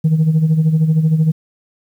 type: tone with tremolo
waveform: sine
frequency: 158.3 Hz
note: D#3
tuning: 30 cents sharp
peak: -6 dBFS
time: 0.04-1.32 s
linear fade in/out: 10 ms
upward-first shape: sine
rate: 13 Hz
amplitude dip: 65%
effects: tanh soft clip ceiling -7 dBFS + 8-bit